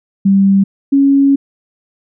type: tone pair in turn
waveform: sine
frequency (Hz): 195.8 / 276.9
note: G3 / C#4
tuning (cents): -2 / -2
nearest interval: tritone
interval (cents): 600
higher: second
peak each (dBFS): -6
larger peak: neither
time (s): 0.25-0.64 / 0.92-1.36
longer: second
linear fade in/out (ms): 10
effects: none